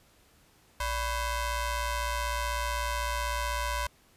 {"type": "ring-modulated tone", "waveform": "sawtooth", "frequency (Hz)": 525, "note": "C5", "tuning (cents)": 6, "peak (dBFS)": -22, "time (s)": [0.8, 3.87], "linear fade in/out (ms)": 5, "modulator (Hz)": 467, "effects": ["pink hiss -62 dBFS RMS until 4.16 s", "resampled to 32000 Hz"]}